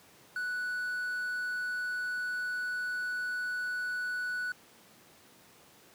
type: tone with quantisation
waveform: triangle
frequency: 1480 Hz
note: F#6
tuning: in tune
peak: -30 dBFS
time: 0.36-4.52 s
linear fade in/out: 2 ms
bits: 10
effects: pink hiss -58 dBFS RMS until 5.94 s + high-pass 150 Hz 12 dB/octave